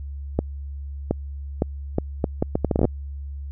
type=accelerating click train; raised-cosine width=2 ms; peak=-6 dBFS; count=15; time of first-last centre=0.39-2.852 s; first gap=720 ms; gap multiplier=0.71; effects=added 70 Hz sine -30 dBFS peak until 3.51 s